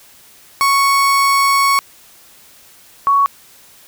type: tone pair in turn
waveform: 35% pulse / sine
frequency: 1108.7 / 1117.1 Hz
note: C#6 / C#6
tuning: 0 / +13 cents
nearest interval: unison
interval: 13 cents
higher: second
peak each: -9 dBFS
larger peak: neither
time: 0.61-1.79 / 3.07-3.26 s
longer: first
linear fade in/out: 0 ms
effects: white hiss -45 dBFS RMS until 3.87 s